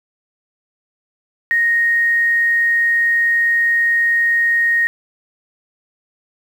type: tone with quantisation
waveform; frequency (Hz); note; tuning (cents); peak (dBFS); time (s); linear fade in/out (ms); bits
sine; 1864.7; A#6; 0; -12; 1.51-4.87; 0; 7
effects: none